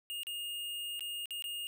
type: tone with dropouts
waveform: square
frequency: 2840 Hz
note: F7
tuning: 28 cents sharp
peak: -38 dBFS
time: 0.1-1.67 s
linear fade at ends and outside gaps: 0 ms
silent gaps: 0.233-0.269 / 0.994-1.007 / 1.257-1.307 / 1.423-1.441 s
effects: none